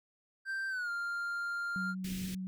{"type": "tone with pitch glide", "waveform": "triangle", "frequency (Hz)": [1568, 1396.9], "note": ["G6", "F6"], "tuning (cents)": [0, 0], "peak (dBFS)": -32, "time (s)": [0.45, 1.95], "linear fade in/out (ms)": 50, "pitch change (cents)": -200, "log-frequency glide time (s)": [0.69, 0.9]}
{"type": "tone with vibrato", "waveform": "sine", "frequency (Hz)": 186.8, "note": "F#3", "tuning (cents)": 17, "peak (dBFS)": -36, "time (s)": [1.76, 2.47], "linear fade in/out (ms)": 0, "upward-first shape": "sine", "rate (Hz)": 10, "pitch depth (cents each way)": 9}
{"type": "band-stop noise", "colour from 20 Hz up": "pink", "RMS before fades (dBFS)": -44, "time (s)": [2.04, 2.35], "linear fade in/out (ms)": 5, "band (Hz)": [350, 2000], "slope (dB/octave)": 24}
{"effects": []}